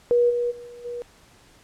sine tone with level steps, 481.5 Hz, B4, 44 cents flat, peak -15 / -21 / -37 / -39 / -29 dBFS, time 0.11-1.02 s, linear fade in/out 0 ms, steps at 0.29 / 0.5 / 0.66 / 0.84 s, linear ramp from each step 20 ms, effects pink hiss -54 dBFS RMS until 1.63 s + low-pass 10000 Hz 12 dB/octave

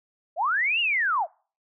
sine linear two-way sweep, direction up then down, 580 to 2891 to 580 Hz, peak -21 dBFS, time 0.36-1.27 s, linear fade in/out 50 ms, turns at 0.8 s, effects noise-tail reverb RT60 0.4 s tail -25 dB re dry

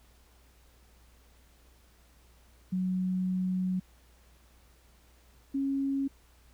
sine tone pair in turn, 184.8 / 274 Hz, F#3 / C#4, -2 / -20 cents, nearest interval perfect fifth, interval 682 cents, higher second, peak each -27 dBFS, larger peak neither, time 2.72-3.8 / 5.54-6.08 s, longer first, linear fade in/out 10 ms, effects added 60 Hz sine -59 dBFS peak until 6.53 s + pink hiss -64 dBFS RMS until 6.53 s

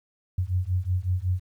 sine beating tone pair, 88.8 / 94.2 Hz, F2 / F#2, +29 / +32 cents, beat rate 5.4 Hz, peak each -26 dBFS, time 0.38-1.4 s, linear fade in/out 5 ms, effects 10-bit

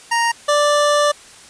25% pulse tone pair in turn, 932.3 / 587.3 Hz, A#5 / D5, 0 / 0 cents, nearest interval minor sixth, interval 800 cents, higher first, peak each -11 / -9 dBFS, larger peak second, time 0.11-0.32 / 0.48-1.12 s, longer second, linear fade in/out 10 ms, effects white hiss -42 dBFS RMS until 1.49 s + resampled to 22050 Hz

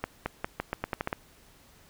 accelerating click train, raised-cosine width 0.5 ms, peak -14 dBFS, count 10, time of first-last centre 0.04-1.129 s, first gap 220 ms, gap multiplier 0.84, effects pink hiss -58 dBFS RMS until 1.89 s

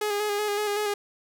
sawtooth tone with vibrato, 415.3 Hz, G#4, in tune, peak -21 dBFS, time 0.01-0.94 s, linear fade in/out 5 ms, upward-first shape square, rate 5.3 Hz, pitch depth 26 cents each way, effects none

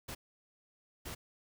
pink noise bursts at uneven times, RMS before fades -43 dBFS, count 2, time 0.08-0.15 / 1.05-1.15 s, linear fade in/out 10 ms, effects none

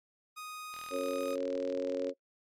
sawtooth tone, 1244.5 Hz, D#6, in tune, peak -38 dBFS, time 0.36-1.36 s, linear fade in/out 20 ms
click train, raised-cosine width 0.2 ms, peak -31 dBFS, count 56, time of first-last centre 0.74-2.095 s, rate 40.6 Hz
harmonic tone, 91.5 Hz, F#2, 19 cents flat, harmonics 3 / 4 / 5 / 6, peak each -38 / -41 / -36 / -33 dBFS, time 0.9-2.14 s, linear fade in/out 50 ms
effects noise-tail reverb RT60 0.1 s tail -21 dB re dry + MP3 64 kbps

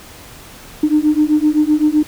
sine beating tone pair, 299.4 / 307.2 Hz, D4 / D#4, +33 / -22 cents, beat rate 7.8 Hz, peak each -13 dBFS, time 0.83-2.03 s, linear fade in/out 5 ms, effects tanh soft clip ceiling -3 dBFS + pink hiss -38 dBFS RMS until 2.07 s

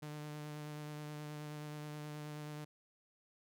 sawtooth tone with vibrato, 150 Hz, D3, 37 cents sharp, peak -40 dBFS, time 0.02-2.65 s, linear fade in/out 10 ms, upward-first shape sine, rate 9.4 Hz, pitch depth 15 cents each way, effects none

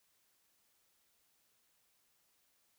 silence, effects white hiss -75 dBFS RMS until 2.78 s

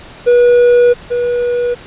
triangle tone pair in turn, 484.9 / 484.9 Hz, B4 / B4, -32 / -32 cents, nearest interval unison, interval 0 cents, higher neither, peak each -3 / -10 dBFS, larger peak first, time 0.26-0.94 / 1.1-1.75 s, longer first, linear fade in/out 20 ms, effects pink hiss -35 dBFS RMS until 1.86 s + resampled to 8000 Hz

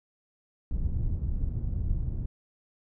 pink low-pass noise, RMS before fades -29 dBFS, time 0.71-2.26 s, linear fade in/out 2 ms, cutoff 110 Hz, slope 12 dB/octave, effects none

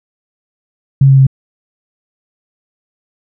sine tone with pitch steps, 136.5 / 135.17 / 133.85 Hz, C#3 / C#3 / C3, -26 / -43 / +40 cents, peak -3 dBFS, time 1.01-1.268 s, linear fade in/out 5 ms, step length 86 ms, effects none

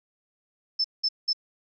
sine tone bursts, 5270 Hz, E8, 1 cent flat, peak -21 dBFS, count 3, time 0.79-1.332 s, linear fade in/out 10 ms, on 54 ms, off 190 ms, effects none

